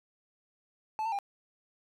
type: tone with pitch steps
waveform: triangle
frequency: 870 / 900 / 802 Hz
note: A5 / A5 / G5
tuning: -20 / +39 / +39 cents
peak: -28 dBFS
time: 0.99-1.188 s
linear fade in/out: 0 ms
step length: 66 ms
effects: none